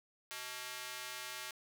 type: tone with high-pass filter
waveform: square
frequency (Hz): 125.7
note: B2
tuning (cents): +31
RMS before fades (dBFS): -45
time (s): 0.31-1.51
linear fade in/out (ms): 0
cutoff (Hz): 1600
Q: 0.67
effects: 11-bit